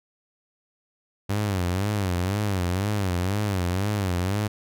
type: tone with vibrato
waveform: sawtooth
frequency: 96.2 Hz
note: G2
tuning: 32 cents flat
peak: -19 dBFS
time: 1.29-4.48 s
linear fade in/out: 10 ms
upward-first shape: sine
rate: 2 Hz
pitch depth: 160 cents each way
effects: none